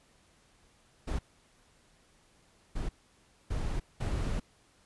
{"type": "noise bursts at uneven times", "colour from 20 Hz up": "brown", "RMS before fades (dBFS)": -32, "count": 4, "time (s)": [[1.07, 1.19], [2.75, 2.89], [3.5, 3.8], [4, 4.4]], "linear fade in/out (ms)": 10, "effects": ["pink hiss -65 dBFS RMS until 4.85 s", "resampled to 24000 Hz"]}